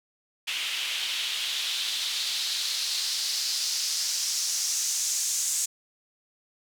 white noise with band-pass filter sweep, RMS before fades -29 dBFS, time 0.47-5.66 s, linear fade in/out 10 ms, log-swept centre 2800 to 7100 Hz, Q 2.6, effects none

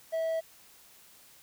triangle tone, 650 Hz, E5, 24 cents flat, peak -26 dBFS, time 0.12-0.41 s, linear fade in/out 20 ms, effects white hiss -57 dBFS RMS until 1.42 s

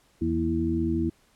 harmonic tone with a mistuned harmonic, 82.41 Hz, E2, in tune, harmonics 1 / 2 / 3 / 4, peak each -30 / -32 / -29 / -26 dBFS, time 0.21-1.1 s, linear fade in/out 10 ms, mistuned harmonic 3, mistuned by -60 cents, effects pink hiss -63 dBFS RMS until 1.35 s + low-pass 12000 Hz 12 dB/octave

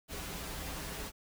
pink noise with comb filter, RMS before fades -41 dBFS, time 0.08-1.12 s, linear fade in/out 50 ms, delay 8.5 ms, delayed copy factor -0.65, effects none

